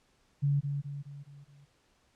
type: tone with echo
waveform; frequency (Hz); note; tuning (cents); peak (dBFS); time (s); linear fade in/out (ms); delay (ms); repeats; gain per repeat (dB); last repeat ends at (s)
sine; 142.1; C#3; +43; -24; 0.42-0.61; 20; 210; 5; -6; 1.66
effects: pink hiss -69 dBFS RMS until 2.15 s + low-pass 8000 Hz 12 dB/octave